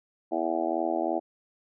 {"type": "harmonic tone", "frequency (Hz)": 82.9, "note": "E2", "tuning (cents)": 10, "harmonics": [3, 4, 5, 6, 7, 8, 9, 10], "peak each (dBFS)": [-37, -30, -38, -42, -34, -31, -32, -39], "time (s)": [0.31, 1.2], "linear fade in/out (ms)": 20, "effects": []}